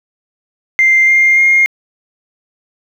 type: tone with pitch steps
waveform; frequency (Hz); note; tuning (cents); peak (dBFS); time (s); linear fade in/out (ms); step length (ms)
sine; 2093 / 2111 / 2130; C7 / C7 / C7; 0 / +15 / +30; -5; 0.79-1.66; 0; 290
effects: tanh soft clip ceiling -2 dBFS + 7-bit